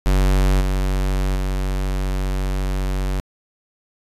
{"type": "tone with level steps", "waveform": "square", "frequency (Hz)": 47.33, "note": "F#1", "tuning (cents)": 40, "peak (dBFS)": [-14, -18, -20], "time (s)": [0.06, 3.2], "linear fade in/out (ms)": 0, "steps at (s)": [0.6, 1.35], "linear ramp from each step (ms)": 20, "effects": ["resampled to 32000 Hz"]}